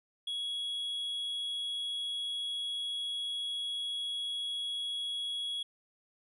triangle tone, 3338 Hz, G#7, 8 cents sharp, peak -32 dBFS, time 0.27-5.63 s, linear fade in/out 5 ms, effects resampled to 24000 Hz

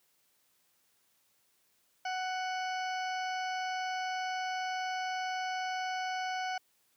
harmonic tone, 743 Hz, F#5, 7 cents sharp, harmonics 1 / 2 / 3 / 4 / 6 / 7 / 8, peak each -34 / -40 / -44 / -46 / -50 / -51 / -52 dBFS, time 2.05-6.58 s, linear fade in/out 5 ms, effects white hiss -72 dBFS RMS until 6.96 s + high-pass 80 Hz 12 dB/octave

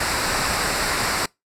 pink noise with comb filter, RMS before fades -22 dBFS, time 0-1.26 s, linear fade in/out 5 ms, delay 0.31 ms, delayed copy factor -0.6, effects noise-tail reverb RT60 0.2 s tail -25 dB re dry + low-pass 10000 Hz 12 dB/octave

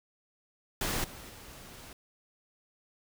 pink noise with level steps, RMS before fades -32 / -47 / -49 dBFS, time 0.81-1.93 s, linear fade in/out 2 ms, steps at 1.04 / 1.29 s, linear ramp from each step 2 ms, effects none

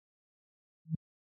sine tone with exponential growth, 160 Hz, D#3, 49 cents sharp, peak -24 dBFS, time 0.85-0.95 s, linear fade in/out 5 ms, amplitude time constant 21 ms, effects high-pass 80 Hz 12 dB/octave

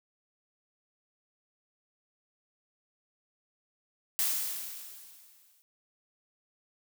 blue noise with exponential decay, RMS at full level -27 dBFS, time 4.19-5.62 s, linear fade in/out 0 ms, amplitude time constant 310 ms, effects none

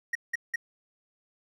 triangle tone bursts, 1882 Hz, A#6, 16 cents sharp, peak -24 dBFS, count 3, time 0.13-0.559 s, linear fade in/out 5 ms, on 23 ms, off 180 ms, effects none

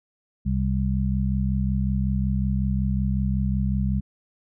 harmonic tone, 65.41 Hz, C2, in tune, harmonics 1 / 2 / 3, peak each -24 / -26 / -25 dBFS, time 0.45-4.01 s, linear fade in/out 20 ms, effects none

